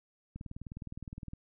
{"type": "click train", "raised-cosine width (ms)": 5, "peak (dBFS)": -30, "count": 20, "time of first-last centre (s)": [0.36, 1.334], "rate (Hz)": 19.5, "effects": []}